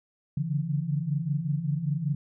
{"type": "tone cluster", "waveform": "sine", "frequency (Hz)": [140.9, 146.1, 167.3], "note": ["C#3", "D3", "E3"], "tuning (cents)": [29, -9, 26], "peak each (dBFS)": -30, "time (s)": [0.37, 2.15], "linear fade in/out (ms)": 5, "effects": []}